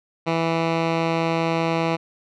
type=tone with low-pass filter; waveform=10% pulse; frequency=164.81 Hz; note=E3; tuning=in tune; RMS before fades=-22 dBFS; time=0.26-1.97 s; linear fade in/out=20 ms; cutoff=3200 Hz; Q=0.94; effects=none